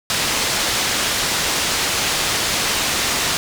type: low-pass noise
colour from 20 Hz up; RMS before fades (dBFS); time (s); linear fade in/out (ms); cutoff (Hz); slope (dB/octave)
white; -20; 0.1-3.37; 0; 6200; 12
effects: none